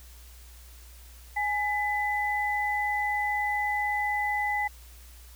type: tone pair together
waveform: sine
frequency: 832 / 2001 Hz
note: G#5 / B6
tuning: +3 / +22 cents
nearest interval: octave + minor third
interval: 1519 cents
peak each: -28 dBFS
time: 1.36-4.68 s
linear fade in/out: 10 ms
effects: added 60 Hz sine -47 dBFS peak until 5.35 s + white hiss -54 dBFS RMS until 5.35 s